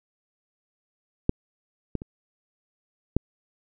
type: clicks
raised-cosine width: 3 ms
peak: -6 / -14 / -23 / -7 dBFS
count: 4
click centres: 1.294 / 1.953 / 2.019 / 3.166 s
effects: none